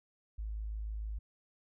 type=tone; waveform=sine; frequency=53.3 Hz; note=G#1; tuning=46 cents sharp; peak=-36 dBFS; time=0.38-1.19 s; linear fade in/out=10 ms; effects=none